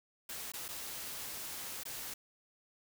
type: noise with dropouts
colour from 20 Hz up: white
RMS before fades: -43 dBFS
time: 0.29-2.14 s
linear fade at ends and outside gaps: 5 ms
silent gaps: 0.52-0.536 / 0.682-0.687 / 1.835-1.853 s
effects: none